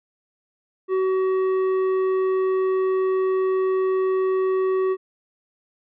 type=tone with tanh clipping; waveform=triangle; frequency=377.3 Hz; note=F#4; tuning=34 cents sharp; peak=-20 dBFS; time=0.88-4.97 s; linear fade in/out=50 ms; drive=13 dB; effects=none